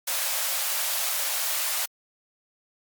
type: high-pass noise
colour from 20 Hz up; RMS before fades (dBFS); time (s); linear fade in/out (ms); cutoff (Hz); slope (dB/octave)
white; -27; 0.07-1.86; 10; 520; 96
effects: Opus 48 kbps